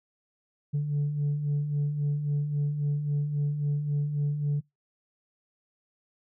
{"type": "beating tone pair", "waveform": "sine", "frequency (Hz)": [142.6, 146.3], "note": ["C#3", "D3"], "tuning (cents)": [49, -6], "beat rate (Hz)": 3.7, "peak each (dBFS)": [-32, -24], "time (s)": [0.73, 4.61], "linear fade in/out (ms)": 20, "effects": ["noise-tail reverb RT60 0.2 s tail -26 dB re dry", "tanh soft clip ceiling -22 dBFS"]}